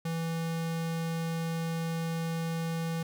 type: tone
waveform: square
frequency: 164.81 Hz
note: E3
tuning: in tune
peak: -31 dBFS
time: 0.05-3.03 s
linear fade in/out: 5 ms
effects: none